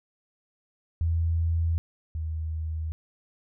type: tone pair in turn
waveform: sine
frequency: 82.8 / 79.48 Hz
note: E2 / D#2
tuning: +8 / +37 cents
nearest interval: minor second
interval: 71 cents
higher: first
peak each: -22 / -28 dBFS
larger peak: first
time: 1.01-1.78 / 2.15-2.92 s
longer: neither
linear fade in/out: 0 ms
effects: none